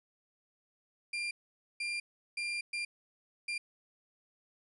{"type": "tone bursts at uneven times", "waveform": "35% pulse", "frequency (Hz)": 2390, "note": "D7", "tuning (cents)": 30, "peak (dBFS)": -32, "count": 5, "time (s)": [[1.13, 1.31], [1.8, 2], [2.37, 2.61], [2.73, 2.85], [3.48, 3.58]], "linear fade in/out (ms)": 5, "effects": ["resampled to 24000 Hz"]}